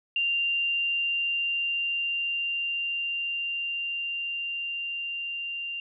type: tone with level ramp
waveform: sine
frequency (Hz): 2783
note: F7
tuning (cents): -7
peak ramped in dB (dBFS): -23 to -31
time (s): 0.16-5.8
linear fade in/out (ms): 2
effects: none